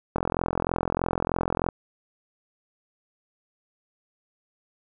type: click train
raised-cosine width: 1 ms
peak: -10 dBFS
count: 67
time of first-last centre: 0.16-1.688 s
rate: 43.2 Hz
effects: none